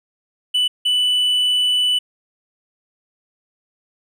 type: tone bursts at uneven times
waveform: triangle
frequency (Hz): 2979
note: F#7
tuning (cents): +11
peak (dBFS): -13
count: 2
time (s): 0.54-0.68 / 0.85-1.99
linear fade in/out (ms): 10
effects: none